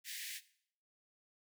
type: high-pass noise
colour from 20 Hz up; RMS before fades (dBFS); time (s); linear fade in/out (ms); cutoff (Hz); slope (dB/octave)
pink; -45; 0.04-0.41; 50; 1700; 96
effects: noise-tail reverb RT60 0.6 s tail -17 dB re dry